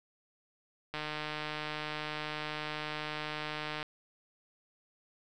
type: click train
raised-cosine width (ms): 0.3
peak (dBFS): -21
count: 440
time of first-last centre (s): 0.94-3.828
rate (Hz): 152
effects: none